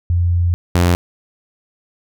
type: tone pair in turn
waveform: sine / sawtooth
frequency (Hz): 87 / 87.76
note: F2 / F2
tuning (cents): -6 / +9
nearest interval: unison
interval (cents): 15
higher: second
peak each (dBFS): -12 / -7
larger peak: second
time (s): 0.1-0.54 / 0.75-0.95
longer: first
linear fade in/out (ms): 0
effects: none